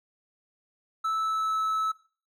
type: tone with pitch glide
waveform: triangle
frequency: 1312 to 1302.2 Hz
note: E6 to E6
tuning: -9 to -22 cents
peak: -23 dBFS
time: 1.04-1.92 s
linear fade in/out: 10 ms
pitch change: -13 cents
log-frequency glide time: 1.17-1.59 s
effects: noise-tail reverb RT60 0.4 s tail -18 dB re dry